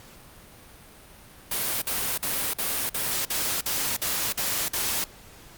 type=noise bursts; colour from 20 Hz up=white; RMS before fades=-27 dBFS; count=10; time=1.51-5.042 s; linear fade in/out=5 ms; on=310 ms; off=48 ms; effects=pink hiss -49 dBFS RMS until 5.57 s + Opus 48 kbps